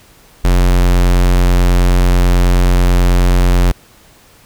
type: tone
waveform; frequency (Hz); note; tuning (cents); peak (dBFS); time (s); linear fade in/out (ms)
square; 44.63; F1; +38; -8; 0.44-3.72; 10
effects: pink hiss -45 dBFS RMS until 4.45 s